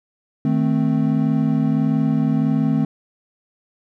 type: chord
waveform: triangle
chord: A diminished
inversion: second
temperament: equal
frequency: 155.56 / 220 / 261.6 Hz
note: Eb3 / A3 / C4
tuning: 0 / 0 / 0 cents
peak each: -18 dBFS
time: 0.45-2.85 s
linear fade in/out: 2 ms
effects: none